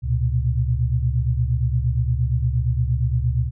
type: tone cluster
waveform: sine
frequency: 70.2 / 116.7 / 125.3 Hz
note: C#2 / A#2 / B2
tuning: +22 / +2 / +25 cents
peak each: -22 dBFS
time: 0.02-3.51 s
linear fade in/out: 50 ms
effects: none